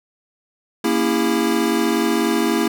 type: chord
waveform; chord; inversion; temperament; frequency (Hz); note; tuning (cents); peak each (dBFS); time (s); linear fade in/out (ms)
square; A# half-diminished seventh; none; equal with one note detuned; 233.1 / 277.2 / 329.6 / 405.6; A#3 / C#4 / E4 / G#4; 0 / 0 / 0 / -41; -22 / -25 / -21 / -24; 0.84-2.68; 5
effects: none